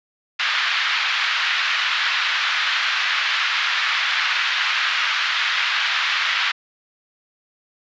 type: band-pass noise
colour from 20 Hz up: pink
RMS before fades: -21 dBFS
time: 0.39-6.52 s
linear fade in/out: 10 ms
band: 1300 to 3900 Hz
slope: 24 dB/octave
effects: resampled to 16000 Hz